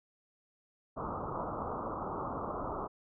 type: low-pass noise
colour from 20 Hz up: white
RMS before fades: -38 dBFS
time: 0.96-2.88 s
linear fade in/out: 20 ms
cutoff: 1300 Hz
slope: 96 dB/octave
effects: none